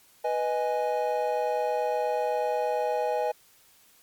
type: chord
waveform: triangle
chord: G# minor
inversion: first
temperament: equal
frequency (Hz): 493.9 / 622.3 / 830.6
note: B4 / D#5 / G#5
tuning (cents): 0 / 0 / 0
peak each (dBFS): -27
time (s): 0.24-3.32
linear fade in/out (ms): 10
effects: white hiss -59 dBFS RMS until 4.02 s + MP3 96 kbps